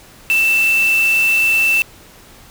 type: tone in noise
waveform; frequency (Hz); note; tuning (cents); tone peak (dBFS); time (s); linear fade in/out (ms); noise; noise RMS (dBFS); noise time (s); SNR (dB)
sine; 2662; E7; +16; -11; 0.3-1.82; 0; white; -27; 0.3-1.82; +13
effects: pink hiss -43 dBFS RMS until 2.5 s